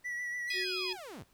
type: tone with vibrato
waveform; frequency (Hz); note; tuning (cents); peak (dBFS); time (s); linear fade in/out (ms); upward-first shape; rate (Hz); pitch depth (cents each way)
triangle; 1947; B6; -25; -33; 0.04-0.65; 20; triangle; 6.9; 33
type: linear sweep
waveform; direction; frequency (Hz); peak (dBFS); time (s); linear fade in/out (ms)
sawtooth; down; 2093 to 52.2; -40; 0.47-1.24; 20
type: harmonic tone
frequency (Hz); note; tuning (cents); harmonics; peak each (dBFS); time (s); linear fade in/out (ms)
830.6; G#5; 0; 3 / 4 / 5 / 6; -38 / -41 / -46 / -37; 0.5-0.93; 5
type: tone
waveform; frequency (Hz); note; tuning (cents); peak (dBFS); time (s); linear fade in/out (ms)
sine; 370; F#4; 0; -38; 0.53-0.97; 50
effects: pink hiss -68 dBFS RMS until 1.33 s